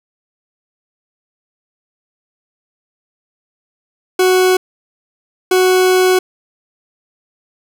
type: tone bursts at uneven times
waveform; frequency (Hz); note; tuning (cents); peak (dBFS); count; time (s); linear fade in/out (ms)
40% pulse; 370; F#4; 0; -8; 2; 4.19-4.57 / 5.51-6.19; 5
effects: none